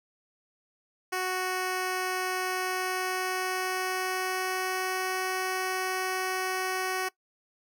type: tone with pitch glide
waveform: 10% pulse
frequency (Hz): 370 to 373.4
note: F#4 to F#4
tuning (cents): 0 to +16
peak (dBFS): -20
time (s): 1.12-7.09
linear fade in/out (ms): 10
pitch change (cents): +16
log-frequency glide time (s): 2.43-5.23
effects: noise-tail reverb RT60 0.1 s tail -20 dB re dry